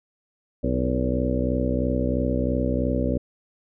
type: harmonic tone with a mistuned harmonic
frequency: 63 Hz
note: B1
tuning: 35 cents sharp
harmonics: 1 / 2 / 3 / 4 / 5 / 6 / 7 / 8 / 9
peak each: -27 / -29 / -31 / -26 / -31 / -36 / -34 / -31 / -30 dBFS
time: 0.63-3.18 s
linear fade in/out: 10 ms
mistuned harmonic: 8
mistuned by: -36 cents
effects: none